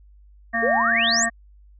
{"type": "harmonic tone", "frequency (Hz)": 230.1, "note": "A#3", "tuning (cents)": -22, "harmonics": [1, 3, 5, 7, 8], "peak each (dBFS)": [-29, -26, -31, -32, -22], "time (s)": [0.53, 1.3], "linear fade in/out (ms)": 20}
{"type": "exponential sweep", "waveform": "sine", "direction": "up", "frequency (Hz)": [415.3, 8380], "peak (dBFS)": -19, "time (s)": [0.62, 1.26], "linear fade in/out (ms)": 20}
{"effects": ["added 50 Hz sine -47 dBFS peak until 1.79 s"]}